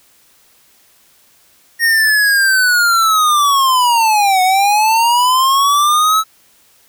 square linear two-way sweep, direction down then up, 1864.7 to 733 to 1308 Hz, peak -10 dBFS, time 1.79-6.24 s, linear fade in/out 50 ms, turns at 4.42 s, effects white hiss -51 dBFS RMS until 6.88 s

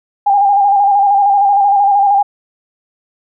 sine tone with vibrato, 803 Hz, G5, 41 cents sharp, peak -7 dBFS, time 0.26-2.23 s, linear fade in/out 10 ms, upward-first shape square, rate 13 Hz, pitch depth 37 cents each way, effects none

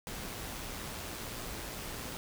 pink noise with amplitude modulation, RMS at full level -40 dBFS, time 0.07-2.17 s, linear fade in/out 0 ms, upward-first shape sine, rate 117 Hz, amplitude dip 30%, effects none

